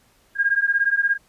sine beating tone pair, 1614 / 1631 Hz, G#6 / G#6, -50 / -32 cents, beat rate 17 Hz, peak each -20 dBFS, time 0.35-1.18 s, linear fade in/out 50 ms, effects pink hiss -59 dBFS RMS until 1.28 s + resampled to 32000 Hz

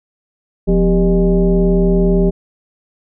sine tone with frequency modulation, 178.1 Hz, F3, 34 cents sharp, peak -9 dBFS, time 0.67-2.31 s, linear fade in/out 20 ms, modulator 217 Hz, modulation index 1.3, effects none

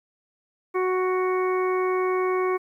harmonic tone, 370 Hz, F#4, in tune, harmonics 1 / 2 / 3 / 4 / 5 / 6, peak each -22 / -34 / -28 / -41 / -40 / -35 dBFS, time 0.74-2.58 s, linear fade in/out 20 ms, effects 10-bit

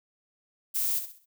violet noise with echo, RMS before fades -28 dBFS, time 0.74-1 s, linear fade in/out 20 ms, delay 65 ms, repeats 4, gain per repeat -9 dB, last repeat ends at 1.26 s, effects none

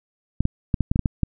clicks, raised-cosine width 5 ms, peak -7 dBFS, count 9, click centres 0.406 / 0.454 / 0.742 / 0.807 / 0.915 / 0.959 / 0.993 / 1.058 / 1.233 s, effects none

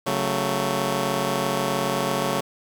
10% pulse chord, F# minor, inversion second, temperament just, 138.75 / 185 / 222 Hz, C#3 / F#3 / A3, +2 / 0 / +16 cents, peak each -19 dBFS, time 0.06-2.41 s, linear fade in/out 10 ms, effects 8-bit

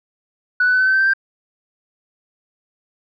sine tone with pitch steps, 1480 / 1493.7 / 1507.6 / 1521.6 / 1535.7 / 1550 / 1564.4 / 1578.9 Hz, F#6 / F#6 / F#6 / F#6 / G6 / G6 / G6 / G6, 0 / +16 / +32 / +48 / -36 / -20 / -4 / +12 cents, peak -11 dBFS, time 0.6-1.136 s, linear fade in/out 5 ms, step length 67 ms, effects tanh soft clip ceiling -9 dBFS

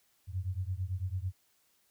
sine beating tone pair, 89 / 98 Hz, F2 / G2, +33 / 0 cents, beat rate 9 Hz, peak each -35 / -36 dBFS, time 0.27-1.33 s, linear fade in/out 50 ms, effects white hiss -71 dBFS RMS until 1.9 s

